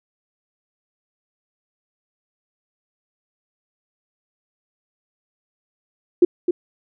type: tone with echo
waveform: sine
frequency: 353 Hz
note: F4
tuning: 19 cents sharp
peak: -7 dBFS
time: 6.22-6.25 s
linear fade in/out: 5 ms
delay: 260 ms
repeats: 1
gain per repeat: -7 dB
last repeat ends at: 6.51 s
effects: none